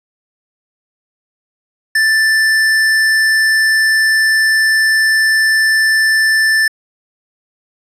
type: tone with hard clipping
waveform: sine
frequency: 1765 Hz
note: A6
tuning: 5 cents sharp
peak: -11 dBFS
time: 1.95-6.68 s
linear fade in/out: 5 ms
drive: 12 dB
effects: resampled to 32000 Hz